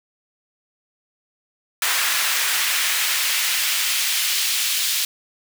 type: noise with high-pass filter sweep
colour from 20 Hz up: pink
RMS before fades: -21 dBFS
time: 1.82-5.05 s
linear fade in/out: 2 ms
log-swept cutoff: 1500 to 3300 Hz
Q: 1.1
effects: none